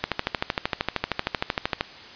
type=click train; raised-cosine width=0.3 ms; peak=-6 dBFS; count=24; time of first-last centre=0.04-1.809 s; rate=13 Hz; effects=white hiss -43 dBFS RMS until 2.15 s + resampled to 11025 Hz